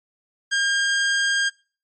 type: tone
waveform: sawtooth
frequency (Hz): 1610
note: G6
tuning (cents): +46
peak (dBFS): -15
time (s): 0.51-1.5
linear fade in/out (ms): 20
effects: noise-tail reverb RT60 0.4 s tail -25 dB re dry + MP3 32 kbps